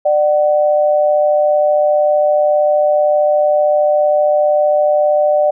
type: tone pair together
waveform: sine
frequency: 597 / 752.2 Hz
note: D5 / F#5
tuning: +28 / +28 cents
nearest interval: major third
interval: 400 cents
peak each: -10 / -17 dBFS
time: 0.05-5.51 s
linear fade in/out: 10 ms
effects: none